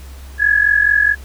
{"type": "tone pair together", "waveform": "sine", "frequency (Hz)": [1661.2, 1705.9], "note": ["G#6", "G#6"], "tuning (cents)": [0, 46], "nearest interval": "unison", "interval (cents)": 46, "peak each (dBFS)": -13, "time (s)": [0.38, 1.16], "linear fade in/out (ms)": 50, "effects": ["added 67 Hz sine -32 dBFS peak until 1.24 s", "pink hiss -43 dBFS RMS until 1.24 s"]}